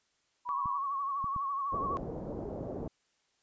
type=tone; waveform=sine; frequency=982 Hz; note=B5; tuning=10 cents flat; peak=-36 dBFS; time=0.45-0.79 s; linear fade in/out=20 ms
type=tone with vibrato; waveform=sine; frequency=1108.7 Hz; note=C#6; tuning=in tune; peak=-31 dBFS; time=0.49-1.97 s; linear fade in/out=0 ms; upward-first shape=triangle; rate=12 Hz; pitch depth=70 cents each way
type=clicks; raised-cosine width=5 ms; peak=-30 dBFS; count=3; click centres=0.658 / 1.243 / 1.363 s
type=low-pass noise; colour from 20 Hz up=white; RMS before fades=-39 dBFS; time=1.72-2.88 s; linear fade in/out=5 ms; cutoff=590 Hz; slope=24 dB/octave
effects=white hiss -74 dBFS RMS until 3.42 s + resampled to 16000 Hz